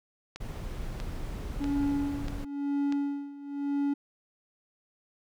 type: click train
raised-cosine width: 0.2 ms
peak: -23 dBFS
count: 5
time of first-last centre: 0.36-2.924 s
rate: 1.56 Hz
type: noise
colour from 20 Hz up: brown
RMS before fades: -36 dBFS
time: 0.4-2.45 s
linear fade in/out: 10 ms
type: tone with tremolo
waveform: triangle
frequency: 283.3 Hz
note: C#4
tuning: 38 cents sharp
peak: -23 dBFS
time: 1.6-3.94 s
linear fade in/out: 10 ms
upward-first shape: sine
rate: 0.99 Hz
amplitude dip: 85%
effects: none